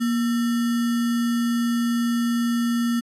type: tone with sample-and-hold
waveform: sine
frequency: 236.2 Hz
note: A#3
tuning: 23 cents sharp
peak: -19 dBFS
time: 0-3.01 s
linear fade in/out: 20 ms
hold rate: 1575 Hz
effects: resampled to 32000 Hz